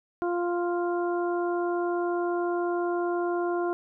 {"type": "harmonic tone", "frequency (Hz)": 349.2, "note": "F4", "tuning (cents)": 0, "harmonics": [1, 2, 3, 4], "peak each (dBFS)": [-26, -32, -36, -38], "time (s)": [0.22, 3.73], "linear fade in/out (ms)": 0, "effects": []}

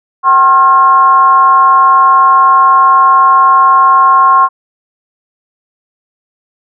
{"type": "tone with frequency modulation", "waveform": "sine", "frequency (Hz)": 1072, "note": "C6", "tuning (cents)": 42, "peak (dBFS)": -3, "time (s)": [0.23, 4.49], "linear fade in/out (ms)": 50, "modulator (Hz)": 307, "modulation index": 0.51, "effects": []}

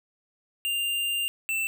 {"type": "tone pair in turn", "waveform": "square", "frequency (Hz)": [2794, 2669], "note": ["F7", "E7"], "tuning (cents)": [0, 21], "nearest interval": "minor second", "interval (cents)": 79, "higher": "first", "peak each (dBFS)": -26, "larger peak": "neither", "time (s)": [[0.65, 1.28], [1.49, 1.67]], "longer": "first", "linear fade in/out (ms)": 0, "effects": []}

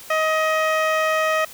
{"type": "tone with low-pass filter", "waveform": "15% pulse", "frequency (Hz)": 630, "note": "D#5", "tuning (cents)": 21, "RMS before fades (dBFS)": -20, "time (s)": [0.1, 1.45], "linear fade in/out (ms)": 5, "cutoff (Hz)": 4100, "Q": 0.52, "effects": ["white hiss -41 dBFS RMS until 1.53 s"]}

